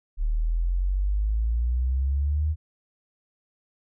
sine exponential sweep, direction up, 37 to 79 Hz, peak -21 dBFS, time 0.17-2.56 s, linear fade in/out 50 ms, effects none

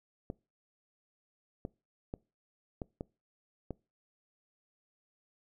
clicks, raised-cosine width 2 ms, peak -24 dBFS, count 6, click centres 0.301 / 1.651 / 2.139 / 2.818 / 3.009 / 3.707 s, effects noise-tail reverb RT60 0.3 s tail -24 dB re dry

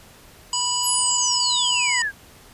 harmonic tone, 984 Hz, B5, 7 cents flat, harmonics 1 / 3 / 5 / 7 / 8, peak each -27 / -27 / -27 / -27 / -27 dBFS, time 0.53-2.02 s, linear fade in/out 2 ms
sine exponential sweep, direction down, 11840 to 1568 Hz, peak -21 dBFS, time 0.83-2.12 s, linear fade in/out 50 ms
effects pink hiss -48 dBFS RMS until 2.53 s + resampled to 32000 Hz

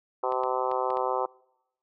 harmonic tone, 128.3 Hz, C3, 34 cents flat, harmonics 3 / 4 / 5 / 6 / 7 / 8 / 9 / 10, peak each -33 / -31 / -36 / -32 / -32 / -33 / -37 / -39 dBFS, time 0.23-1.26 s, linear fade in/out 5 ms
clicks, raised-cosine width 0.3 ms, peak -28 dBFS, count 5, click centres 0.322 / 0.436 / 0.715 / 0.904 / 0.971 s
effects noise-tail reverb RT60 0.9 s tail -25 dB re dry

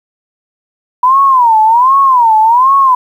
sine tone with vibrato, 978 Hz, B5, 17 cents flat, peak -4 dBFS, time 1.03-2.95 s, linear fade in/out 5 ms, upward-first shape sine, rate 1.3 Hz, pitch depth 210 cents each way, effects 7-bit

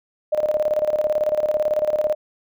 sine tone with tremolo, 608 Hz, D#5, 40 cents flat, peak -15 dBFS, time 0.32-2.15 s, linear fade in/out 10 ms, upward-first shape square, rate 18 Hz, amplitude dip 70%, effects none

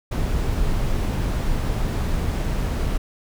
brown noise, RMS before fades -22 dBFS, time 0.11-2.98 s, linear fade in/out 10 ms, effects none

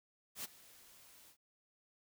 white noise with ADSR envelope, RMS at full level -41 dBFS, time 0.35-1.37 s, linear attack 90 ms, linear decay 22 ms, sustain -20 dB, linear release 78 ms, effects none

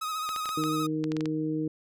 45% pulse tone with vibrato, 1262 Hz, D#6, 24 cents sharp, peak -30 dBFS, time 0.01-0.87 s, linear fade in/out 10 ms, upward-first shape sine, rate 14 Hz, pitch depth 38 cents each way
clicks, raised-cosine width 0.2 ms, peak -20 dBFS, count 10, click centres 0.291 / 0.362 / 0.457 / 0.491 / 0.638 / 1.041 / 1.119 / 1.167 / 1.208 / 1.257 s
harmonic tone, 155.6 Hz, D#3, in tune, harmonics 1 / 2 / 3, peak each -34 / -28 / -36 dBFS, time 0.57-1.68 s, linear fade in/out 5 ms
effects none

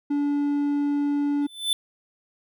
triangle tone, 288 Hz, D4, 34 cents flat, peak -19 dBFS, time 0.1-1.47 s, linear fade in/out 10 ms
square tone with exponential growth, 3520 Hz, A7, in tune, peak -18 dBFS, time 1.42-1.73 s, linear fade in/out 1 ms, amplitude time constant 67 ms
effects none

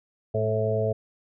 harmonic tone with a mistuned harmonic, 109.2 Hz, A2, 13 cents flat, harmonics 1 / 2 / 4 / 5 / 6, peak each -27 / -35 / -27 / -30 / -28 dBFS, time 0.34-0.93 s, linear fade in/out 10 ms, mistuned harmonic 2, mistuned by -26 cents, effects none

